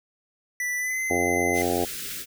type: tone with pitch glide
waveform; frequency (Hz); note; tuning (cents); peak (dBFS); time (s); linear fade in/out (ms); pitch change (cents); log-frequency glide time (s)
square; 1975.5 to 2055; B6 to C7; 0 to -32; -26; 0.6-1.62; 2; +68; 0.77-1
type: harmonic tone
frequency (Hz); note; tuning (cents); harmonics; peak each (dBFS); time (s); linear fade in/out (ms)
88.2; F2; +18; 1 / 2 / 3 / 4 / 5 / 6 / 7 / 8 / 9; -36 / -37 / -30 / -28 / -29 / -32 / -34 / -30 / -32; 1.1-1.85; 5
type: band-stop noise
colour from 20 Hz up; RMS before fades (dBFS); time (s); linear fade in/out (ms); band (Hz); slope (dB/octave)
white; -34; 1.53-2.26; 50; 490 to 1400; 48
effects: none